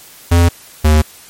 square tone pair in turn, 85.8 / 76.75 Hz, F2 / D#2, -30 / -23 cents, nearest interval major second, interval 193 cents, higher first, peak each -7 dBFS, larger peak neither, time 0.31-0.49 / 0.84-1.02 s, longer neither, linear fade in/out 10 ms, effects white hiss -39 dBFS RMS until 1.29 s + MP3 64 kbps

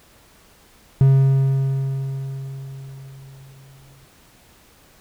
triangle tone with exponential decay, 135.2 Hz, C#3, 43 cents flat, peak -7 dBFS, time 1.01-4.05 s, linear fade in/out 0 ms, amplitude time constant 660 ms, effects pink hiss -52 dBFS RMS until 5 s

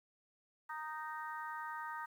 harmonic tone, 310 Hz, D#4, 6 cents flat, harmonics 3 / 4 / 5 / 6, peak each -44 / -46 / -48 / -50 dBFS, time 0.69-2.06 s, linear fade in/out 10 ms, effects 11-bit

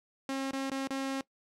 sawtooth tone with dropouts, 269.7 Hz, C#4, 47 cents flat, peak -28 dBFS, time 0.29-1.21 s, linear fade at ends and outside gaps 2 ms, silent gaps 0.511-0.532 / 0.7-0.715 / 0.874-0.905 s, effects noise-tail reverb RT60 0.1 s tail -20 dB re dry + low-pass 9000 Hz 12 dB/octave

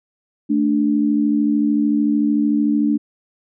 sine tone pair together, 220 / 293.4 Hz, A3 / D4, 0 / -2 cents, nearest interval perfect fourth, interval 498 cents, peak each -18 / -16 dBFS, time 0.49-2.98 s, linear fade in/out 20 ms, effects none

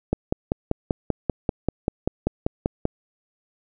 click train, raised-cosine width 2 ms, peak -7 dBFS, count 15, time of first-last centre 0.13-2.854 s, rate 5.14 Hz, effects none

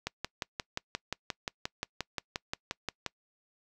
click train, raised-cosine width 0.2 ms, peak -15 dBFS, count 18, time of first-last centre 0.07-3.063 s, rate 5.68 Hz, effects noise-tail reverb RT60 0.1 s tail -25 dB re dry

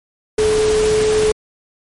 sine tone in noise, 430 Hz, A4, 40 cents flat, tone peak -12 dBFS, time 0.38-1.32 s, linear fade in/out 5 ms, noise pink, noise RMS -23 dBFS, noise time 0.38-1.32 s, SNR +8 dB, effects MP3 48 kbps

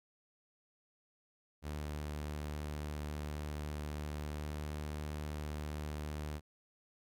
sawtooth tone with pitch glide, 74.7 to 75.22 Hz, D2 to D2, +30 to +42 cents, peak -35 dBFS, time 1.62-6.41 s, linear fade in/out 50 ms, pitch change +12 cents, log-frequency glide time 3.74-5.76 s, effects Opus 48 kbps

